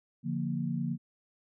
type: chord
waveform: sine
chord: Bb major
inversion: first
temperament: just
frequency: 145.68 / 174.81 / 233.1 Hz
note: D3 / F3 / Bb3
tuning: -14 / +2 / 0 cents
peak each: -34 dBFS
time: 0.23-0.98 s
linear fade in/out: 50 ms
effects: none

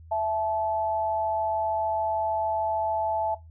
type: tone pair together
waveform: sine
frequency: 662 / 866.7 Hz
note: E5 / A5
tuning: +7 / -26 cents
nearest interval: perfect fourth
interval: 467 cents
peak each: -26 dBFS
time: 0.11-3.35 s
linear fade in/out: 10 ms
effects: noise-tail reverb RT60 0.2 s tail -18 dB re dry + added 81 Hz sine -45 dBFS peak until 3.5 s

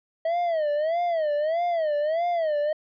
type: tone with vibrato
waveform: triangle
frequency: 641 Hz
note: E5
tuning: 49 cents flat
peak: -20 dBFS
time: 0.25-2.73 s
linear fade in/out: 5 ms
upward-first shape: sine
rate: 1.6 Hz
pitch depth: 160 cents each way
effects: resampled to 11025 Hz

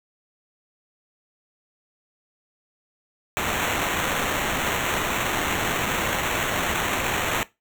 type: noise with sample-and-hold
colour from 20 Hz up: white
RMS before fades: -25 dBFS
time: 3.37-7.43 s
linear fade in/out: 0 ms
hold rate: 4900 Hz
effects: noise-tail reverb RT60 0.2 s tail -18 dB re dry

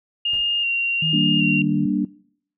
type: tone with vibrato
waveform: sine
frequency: 2794 Hz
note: F7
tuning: in tune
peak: -19 dBFS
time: 0.25-1.62 s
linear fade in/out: 5 ms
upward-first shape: square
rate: 1.3 Hz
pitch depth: 21 cents each way
type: noise with exponential decay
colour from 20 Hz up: brown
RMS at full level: -34 dBFS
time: 0.33-0.54 s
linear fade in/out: 2 ms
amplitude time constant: 45 ms
type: tone with pitch glide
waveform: sine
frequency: 159.9 to 154.19 Hz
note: D#3 to D#3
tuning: +48 to -15 cents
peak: -23 dBFS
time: 1.02-1.86 s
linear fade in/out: 5 ms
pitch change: -63 cents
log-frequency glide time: 1.37-1.57 s
type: chord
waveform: sine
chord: G minor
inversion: none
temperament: equal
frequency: 196 / 233.1 / 293.7 Hz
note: G3 / Bb3 / D4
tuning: 0 / 0 / 0 cents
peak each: -23 / -24 / -21 dBFS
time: 1.13-2.05 s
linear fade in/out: 5 ms
effects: noise-tail reverb RT60 0.6 s tail -20 dB re dry

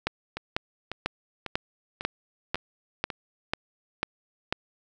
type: two click trains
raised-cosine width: 0.3 ms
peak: -17 / -9 dBFS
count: 6 / 10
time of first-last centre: 0.37-3.102 / 0.07-4.525 s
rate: 1.83 / 2.02 Hz
effects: none

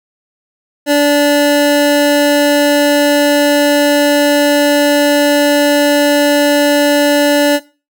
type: tone pair together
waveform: square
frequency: 290 / 580 Hz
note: D4 / D5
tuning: -22 / -22 cents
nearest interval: octave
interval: 1200 cents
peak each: -11 dBFS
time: 0.86-7.6 s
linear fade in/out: 50 ms
effects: noise-tail reverb RT60 0.3 s tail -17 dB re dry

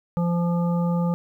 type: harmonic tone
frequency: 172.5 Hz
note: F3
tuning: 21 cents flat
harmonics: 1 / 3 / 5 / 7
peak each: -20 / -30 / -34 / -37 dBFS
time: 0.17-1.14 s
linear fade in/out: 0 ms
effects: 10-bit

